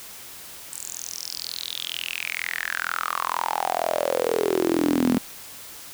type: tone with high-pass filter sweep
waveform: sawtooth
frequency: 42.14 Hz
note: E1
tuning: 39 cents sharp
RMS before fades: -26 dBFS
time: 0.72-5.18 s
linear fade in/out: 0 ms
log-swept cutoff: 8100 to 230 Hz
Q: 7.6
effects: white hiss -41 dBFS RMS until 5.93 s